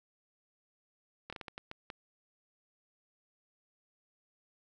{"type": "slowing click train", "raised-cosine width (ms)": 0.3, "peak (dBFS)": -26, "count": 8, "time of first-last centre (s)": [1.3, 1.902], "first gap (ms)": 26, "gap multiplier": 1.39, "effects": []}